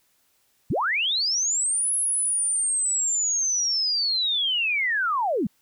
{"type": "linear two-way sweep", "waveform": "sine", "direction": "up then down", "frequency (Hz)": [66.8, 10760, 162.4], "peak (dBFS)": -21, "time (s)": [0.7, 5.47], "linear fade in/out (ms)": 5, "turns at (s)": 1.96, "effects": ["white hiss -66 dBFS RMS until 5.61 s"]}